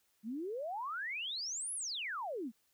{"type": "exponential two-way sweep", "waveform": "sine", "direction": "up then down", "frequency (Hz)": [204.3, 11175, 204.3], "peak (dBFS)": -37, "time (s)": [0.23, 2.52], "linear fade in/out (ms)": 50, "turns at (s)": 1.74, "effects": ["white hiss -75 dBFS RMS until 2.73 s"]}